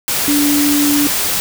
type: tone in noise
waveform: sine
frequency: 290 Hz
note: D4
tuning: 22 cents flat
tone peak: -12 dBFS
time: 0.28-1.07 s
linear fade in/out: 0 ms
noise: white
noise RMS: -17 dBFS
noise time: 0.08-1.4 s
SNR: +2 dB
effects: none